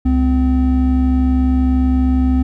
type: tone pair together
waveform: triangle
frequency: 68 / 256.7 Hz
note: C#2 / C4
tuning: -33 / -33 cents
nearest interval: octave + major seventh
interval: 2300 cents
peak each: -12 dBFS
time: 0.05-2.43 s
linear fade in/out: 10 ms
effects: none